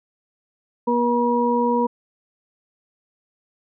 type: harmonic tone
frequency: 240 Hz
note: B3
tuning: 49 cents flat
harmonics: 1 / 2 / 4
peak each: -21 / -21 / -21 dBFS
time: 0.87-1.87 s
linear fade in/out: 10 ms
effects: none